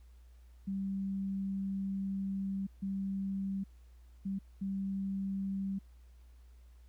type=tone bursts at uneven times; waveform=sine; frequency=194.5 Hz; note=G3; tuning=13 cents flat; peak=-33 dBFS; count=4; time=0.67-2.67 / 2.82-3.64 / 4.25-4.39 / 4.61-5.79 s; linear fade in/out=10 ms; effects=added 60 Hz sine -54 dBFS peak until 6.88 s + pink hiss -73 dBFS RMS until 6.88 s